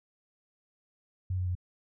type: tone with pitch steps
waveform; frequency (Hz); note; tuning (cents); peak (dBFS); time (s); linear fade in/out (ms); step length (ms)
sine; 92.5 / 91.07 / 89.66; F#2 / F#2 / F2; 0 / -27 / +46; -28; 1.3-1.552; 5; 84
effects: none